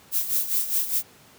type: noise with tremolo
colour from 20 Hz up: violet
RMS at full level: -22 dBFS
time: 0.11-1.03 s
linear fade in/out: 50 ms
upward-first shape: sine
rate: 4.9 Hz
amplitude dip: 70%
effects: pink hiss -52 dBFS RMS until 1.38 s + high-pass 100 Hz 12 dB/octave